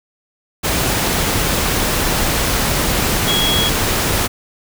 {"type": "tone in noise", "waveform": "sine", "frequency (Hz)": 3322, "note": "G#7", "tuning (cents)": 0, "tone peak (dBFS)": -16, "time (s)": [3.27, 3.7], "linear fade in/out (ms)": 20, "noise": "pink", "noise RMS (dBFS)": -17, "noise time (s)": [0.63, 4.28], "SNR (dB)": -2, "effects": []}